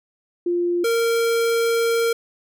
sine / square tone pair in turn, 349.2 / 462 Hz, F4 / A#4, 0 / -16 cents, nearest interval perfect fourth, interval 484 cents, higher second, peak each -18 dBFS, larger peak neither, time 0.46-0.84 / 0.84-2.13 s, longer second, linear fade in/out 5 ms, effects none

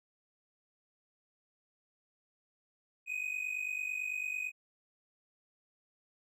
triangle tone pair together, 2485 / 2534 Hz, D#7 / D#7, -3 / +31 cents, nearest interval unison, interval 34 cents, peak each -35 / -37 dBFS, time 3.06-4.52 s, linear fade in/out 50 ms, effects none

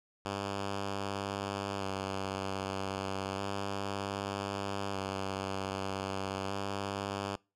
5% pulse tone with vibrato, 98 Hz, G2, in tune, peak -23 dBFS, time 0.25-7.36 s, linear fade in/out 5 ms, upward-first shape square, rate 0.32 Hz, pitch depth 21 cents each way, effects noise-tail reverb RT60 0.3 s tail -25 dB re dry + low-pass 7000 Hz 12 dB/octave

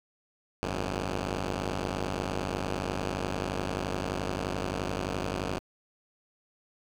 5% pulse tone pair together, 51.59 / 91.7 Hz, G#1 / F#2, -11 / -15 cents, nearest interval minor seventh, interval 996 cents, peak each -22 dBFS, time 0.63-5.59 s, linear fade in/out 0 ms, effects low-pass 7000 Hz 12 dB/octave + 8-bit

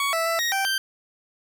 20% pulse tone with pitch steps, 1120 / 658 / 664 / 1877 / 780 / 1564 Hz, C#6 / E5 / E5 / A#6 / G5 / G6, +18 / -3 / +12 / +11 / -9 / -4 cents, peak -17 dBFS, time 0-0.78 s, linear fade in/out 2 ms, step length 130 ms, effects 9-bit

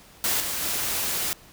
white noise with level steps, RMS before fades -24 / -29 / -27 dBFS, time 0.24-1.33 s, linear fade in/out 0 ms, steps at 0.4 / 0.62 s, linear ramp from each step 2 ms, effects pink hiss -51 dBFS RMS until 1.52 s

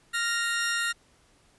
sawtooth tone pair together, 1396.9 / 1861.6 Hz, F6 / A#6, 0 / -3 cents, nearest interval perfect fourth, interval 497 cents, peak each -25 dBFS, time 0.13-0.93 s, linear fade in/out 20 ms, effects pink hiss -62 dBFS RMS until 1.58 s + resampled to 24000 Hz

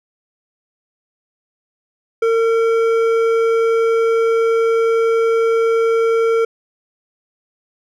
sine tone with hard clipping, 455.2 Hz, A#4, 41 cents flat, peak -14 dBFS, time 2.22-6.45 s, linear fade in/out 5 ms, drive 9 dB, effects none

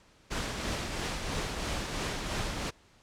pink noise with tremolo, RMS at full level -32 dBFS, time 0.3-2.71 s, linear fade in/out 20 ms, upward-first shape triangle, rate 3 Hz, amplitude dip 40%, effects pink hiss -61 dBFS RMS until 3.02 s + low-pass 7000 Hz 12 dB/octave

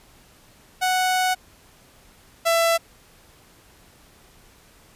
sawtooth tone pair in turn, 740 / 667.5 Hz, F#5 / E5, 0 / +22 cents, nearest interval major second, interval 178 cents, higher first, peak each -15 / -13 dBFS, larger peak second, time 0.81-1.35 / 2.45-2.78 s, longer first, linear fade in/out 20 ms, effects pink hiss -53 dBFS RMS until 4.95 s + resampled to 32000 Hz

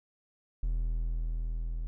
triangle tone with level ramp, 40.83 Hz, E1, 16 cents flat, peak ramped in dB -25 to -30 dBFS, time 0.63-1.87 s, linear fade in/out 0 ms, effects none

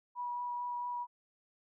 sine tone with vibrato, 972 Hz, B5, 28 cents flat, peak -35 dBFS, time 0.15-1.07 s, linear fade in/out 50 ms, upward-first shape sine, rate 4.5 Hz, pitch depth 10 cents each way, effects none

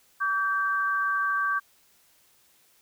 sine tone pair together, 1146.1 / 1568 Hz, D6 / G6, -43 / 0 cents, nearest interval perfect fourth, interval 543 cents, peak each -26 dBFS, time 0.2-1.6 s, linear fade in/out 20 ms, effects white hiss -62 dBFS RMS until 2.81 s

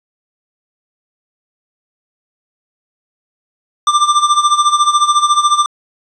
square tone with tremolo, 1187 Hz, D6, 18 cents sharp, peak -7 dBFS, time 3.87-5.66 s, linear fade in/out 2 ms, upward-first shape sine, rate 14 Hz, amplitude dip 75%, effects resampled to 22050 Hz + 7-bit

